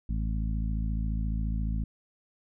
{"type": "harmonic tone", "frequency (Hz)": 54.4, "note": "A1", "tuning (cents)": -19, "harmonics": [1, 2, 3, 4, 5], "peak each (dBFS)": [-28, -36, -37, -38, -46], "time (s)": [0.09, 1.84], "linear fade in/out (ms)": 5, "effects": []}